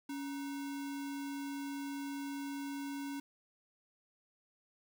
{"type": "tone with sample-and-hold", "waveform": "sine", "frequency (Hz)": 280, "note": "C#4", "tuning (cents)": 18, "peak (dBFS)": -38, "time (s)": [0.09, 3.2], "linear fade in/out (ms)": 5, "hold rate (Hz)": 1225, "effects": []}